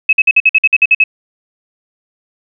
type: tone bursts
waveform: sine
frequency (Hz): 2576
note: E7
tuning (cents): -41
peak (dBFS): -4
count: 11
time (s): 0.09-1.039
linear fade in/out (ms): 5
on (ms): 39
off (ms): 52
effects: none

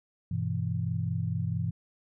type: chord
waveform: sine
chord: E minor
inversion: first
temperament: just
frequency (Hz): 98.89 / 123.61 / 164.81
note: G2 / B2 / E3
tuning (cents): +16 / +2 / 0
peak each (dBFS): -32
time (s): 0.31-1.71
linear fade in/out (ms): 5
effects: none

